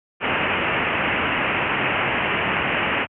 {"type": "low-pass noise", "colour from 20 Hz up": "white", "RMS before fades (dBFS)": -22, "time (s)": [0.2, 3.07], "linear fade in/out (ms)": 50, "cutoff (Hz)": 2900, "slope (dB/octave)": 96, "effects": ["high-pass 80 Hz 12 dB/octave"]}